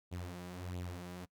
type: tone with flanger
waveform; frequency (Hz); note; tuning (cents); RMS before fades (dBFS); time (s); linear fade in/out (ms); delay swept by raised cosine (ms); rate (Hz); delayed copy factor
sawtooth; 89.3; F2; +39; -44; 0.11-1.26; 20; 0.27 to 6.27; 1.5; +0.65
effects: noise-tail reverb RT60 0.1 s tail -23 dB re dry